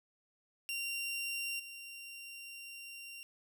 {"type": "tone with level steps", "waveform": "sawtooth", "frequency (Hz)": 2765, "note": "F7", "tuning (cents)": -18, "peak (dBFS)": [-33, -43], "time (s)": [0.69, 3.23], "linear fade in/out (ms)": 0, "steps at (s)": 1.59, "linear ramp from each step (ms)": 10, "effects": []}